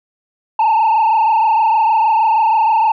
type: tone with frequency modulation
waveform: sine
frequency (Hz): 885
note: A5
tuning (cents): +10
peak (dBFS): -7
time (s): 0.59-2.92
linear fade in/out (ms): 5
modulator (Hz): 26.4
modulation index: 1.5
effects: tanh soft clip ceiling -9 dBFS